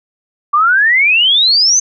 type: exponential sweep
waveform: sine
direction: up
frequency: 1144 to 6360 Hz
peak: -7 dBFS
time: 0.53-1.8 s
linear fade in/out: 10 ms
effects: none